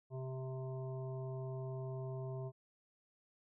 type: harmonic tone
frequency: 130.81 Hz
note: C3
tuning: in tune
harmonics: 1 / 3 / 5 / 7 / 8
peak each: -41 / -47 / -50 / -59 / -60 dBFS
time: 0.1-2.52 s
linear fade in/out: 50 ms
effects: none